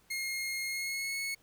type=tone with pitch glide; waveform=sawtooth; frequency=2143 to 2198 Hz; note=C7 to C#7; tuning=+41 to -15 cents; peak=-30 dBFS; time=0.1-1.35 s; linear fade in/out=10 ms; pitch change=+44 cents; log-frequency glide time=0.66-1.18 s; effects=pink hiss -66 dBFS RMS until 1.42 s